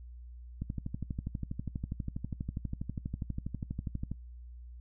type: click train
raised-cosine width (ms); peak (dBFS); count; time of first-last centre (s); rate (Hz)
5; -23; 44; 0.62-4.116; 12.3
effects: noise-tail reverb RT60 0.1 s tail -20 dB re dry + added 60 Hz sine -45 dBFS peak until 4.8 s